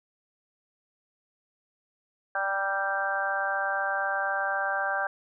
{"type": "harmonic tone with a mistuned harmonic", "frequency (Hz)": 196, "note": "G3", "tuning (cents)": 0, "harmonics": [3, 4, 5, 6, 7, 8], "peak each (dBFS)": [-34, -31, -39, -36, -36, -29], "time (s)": [2.35, 5.07], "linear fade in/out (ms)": 2, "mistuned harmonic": 5, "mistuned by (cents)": -27, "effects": []}